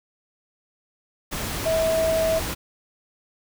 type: tone in noise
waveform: sine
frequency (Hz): 647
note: E5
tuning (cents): -32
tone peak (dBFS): -19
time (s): 1.65-2.4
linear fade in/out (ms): 20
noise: pink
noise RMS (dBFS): -29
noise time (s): 1.31-2.55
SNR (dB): +7
effects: none